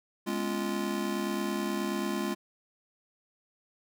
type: chord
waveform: square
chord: C# dominant seventh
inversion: second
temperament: just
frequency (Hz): 207.9 / 249.5 / 277.2 / 346.5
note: G#3 / B3 / C#4 / E#4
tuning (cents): +2 / +18 / 0 / -14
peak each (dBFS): -34 / -40 / -38 / -35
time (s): 0.26-2.35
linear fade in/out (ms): 20
effects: none